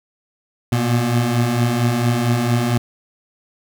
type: beating tone pair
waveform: 25% pulse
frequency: 116.54 / 120.94 Hz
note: A#2 / B2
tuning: 0 / -36 cents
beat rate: 4.4 Hz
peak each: -18 / -13 dBFS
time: 0.72-2.78 s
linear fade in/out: 5 ms
effects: none